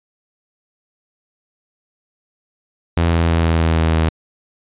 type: tone with pitch steps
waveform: sawtooth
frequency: 84 / 83.37 / 82.75 / 82.13 / 81.51 / 80.9 / 80.3 Hz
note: E2 / E2 / E2 / E2 / E2 / E2 / E2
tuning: +33 / +20 / +7 / -6 / -19 / -32 / -45 cents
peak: -9 dBFS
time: 2.97-4.09 s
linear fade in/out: 0 ms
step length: 160 ms
effects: resampled to 8000 Hz